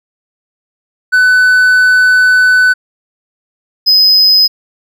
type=tone pair in turn; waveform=triangle; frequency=1500 / 5045 Hz; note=F#6 / D#8; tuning=+23 / +23 cents; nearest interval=octave + major sixth; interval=2100 cents; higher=second; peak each=-3 dBFS; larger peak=neither; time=1.12-2.74 / 3.86-4.48 s; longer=first; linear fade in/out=20 ms; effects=none